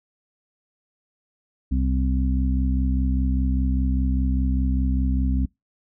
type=harmonic tone; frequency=65 Hz; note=C2; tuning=11 cents flat; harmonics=1 / 2 / 3 / 4; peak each=-20 / -32 / -29 / -27 dBFS; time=1.71-5.46 s; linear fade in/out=10 ms; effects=noise-tail reverb RT60 0.2 s tail -26 dB re dry